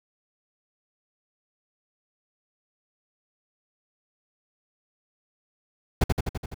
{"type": "noise with echo", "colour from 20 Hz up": "brown", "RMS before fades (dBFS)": -18, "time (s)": [6.01, 6.04], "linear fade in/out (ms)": 5, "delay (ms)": 84, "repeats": 6, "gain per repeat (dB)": -3, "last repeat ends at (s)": 6.544, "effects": []}